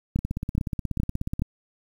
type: two click trains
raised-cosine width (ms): 5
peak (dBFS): -15 / -11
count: 21 / 4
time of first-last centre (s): 0.19-1.395 / 0.16-1.421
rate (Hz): 16.6 / 2.38
effects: 8-bit